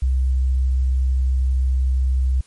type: tone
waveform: sine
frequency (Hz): 64.7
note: C2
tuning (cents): -19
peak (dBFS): -15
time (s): 0.02-2.41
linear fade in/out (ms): 5
effects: white hiss -54 dBFS RMS until 2.46 s + MP3 48 kbps